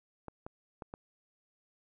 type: clicks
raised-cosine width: 1 ms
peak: -28 dBFS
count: 4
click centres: 0.283 / 0.465 / 0.822 / 0.939 s
effects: none